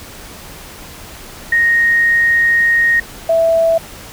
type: tone pair in turn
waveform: sine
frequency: 1864.7 / 659.3 Hz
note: A#6 / E5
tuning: 0 / 0 cents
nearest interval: octave + tritone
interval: 1800 cents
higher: first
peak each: -9 dBFS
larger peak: neither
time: 1.52-3 / 3.29-3.78 s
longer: first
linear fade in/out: 5 ms
effects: pink hiss -34 dBFS RMS until 4.12 s